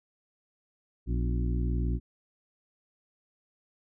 harmonic tone with a mistuned harmonic, 59.5 Hz, A#1, 36 cents sharp, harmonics 1 / 2 / 3 / 4 / 5 / 6, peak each -27 / -33 / -37 / -39 / -41 / -43 dBFS, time 1.06-2 s, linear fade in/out 50 ms, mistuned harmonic 4, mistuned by +88 cents, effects none

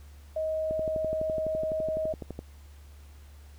sine tone, 630 Hz, D#5, 21 cents sharp, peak -27 dBFS, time 0.36-2.13 s, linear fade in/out 5 ms
click train, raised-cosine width 2 ms, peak -23 dBFS, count 21, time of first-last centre 0.71-2.391 s, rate 11.9 Hz
effects added 72 Hz sine -47 dBFS peak until 3.58 s + pink hiss -60 dBFS RMS until 3.58 s

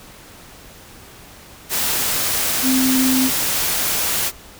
sine tone in noise, 260 Hz, C4, 11 cents flat, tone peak -15 dBFS, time 2.62-3.31 s, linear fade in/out 50 ms, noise white, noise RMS -20 dBFS, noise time 1.69-4.32 s, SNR +2 dB, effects pink hiss -42 dBFS RMS until 4.59 s

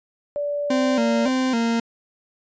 sine tone, 580 Hz, D5, 22 cents flat, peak -22 dBFS, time 0.36-1.28 s, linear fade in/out 0 ms
40% pulse tone with vibrato, 244.6 Hz, B3, 16 cents flat, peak -18 dBFS, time 0.7-1.8 s, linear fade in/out 5 ms, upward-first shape square, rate 1.8 Hz, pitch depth 99 cents each way
effects resampled to 16000 Hz

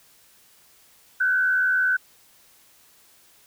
sine tone with frequency modulation, 1514 Hz, F#6, 39 cents sharp, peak -18 dBFS, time 1.2-1.97 s, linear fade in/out 10 ms, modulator 76.8 Hz, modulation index 0.64, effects white hiss -56 dBFS RMS until 3.46 s

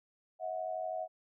sine tone pair together, 640 / 732.4 Hz, D#5 / F#5, +49 / -18 cents, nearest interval major second, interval 233 cents, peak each -37 / -38 dBFS, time 0.39-1.08 s, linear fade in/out 50 ms, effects none

